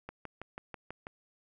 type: click train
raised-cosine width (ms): 0.5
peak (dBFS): -26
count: 7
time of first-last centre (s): 0.09-1.069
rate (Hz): 6.13
effects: none